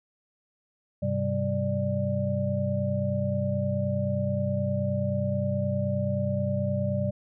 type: tone cluster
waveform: sine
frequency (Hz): 100.8 / 130.3 / 194.2 / 591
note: G2 / C3 / G3 / D5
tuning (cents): +49 / -7 / -16 / +11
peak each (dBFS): -30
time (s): 1.02-7.11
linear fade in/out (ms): 10
effects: none